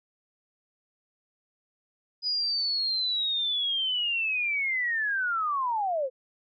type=linear sweep; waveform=sine; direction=down; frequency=4978 to 493.9 Hz; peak=-25 dBFS; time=2.22-6.1 s; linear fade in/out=50 ms; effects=none